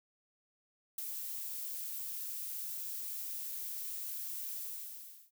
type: noise with ADSR envelope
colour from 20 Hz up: violet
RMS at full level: -36 dBFS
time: 0.98-5.31 s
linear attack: 6 ms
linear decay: 9 ms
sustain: -5 dB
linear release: 740 ms
effects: none